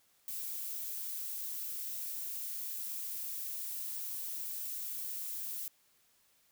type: noise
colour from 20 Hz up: violet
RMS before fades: -40 dBFS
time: 0.28-5.68 s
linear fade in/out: 2 ms
effects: white hiss -70 dBFS RMS until 6.51 s